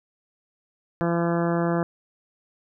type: harmonic tone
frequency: 170 Hz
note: F3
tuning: 46 cents flat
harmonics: 1 / 2 / 3 / 4 / 5 / 6 / 7 / 8 / 9 / 10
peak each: -24 / -26 / -29 / -30 / -36 / -36 / -36 / -38 / -39 / -40 dBFS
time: 1.01-1.83 s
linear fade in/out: 0 ms
effects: none